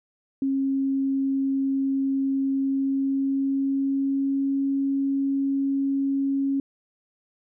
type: tone with pitch glide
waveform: sine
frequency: 271 to 274.6 Hz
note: C#4 to C#4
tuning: -39 to -16 cents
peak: -21 dBFS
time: 0.42-6.6 s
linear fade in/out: 2 ms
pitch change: +23 cents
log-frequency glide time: 2.55-4.62 s
effects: none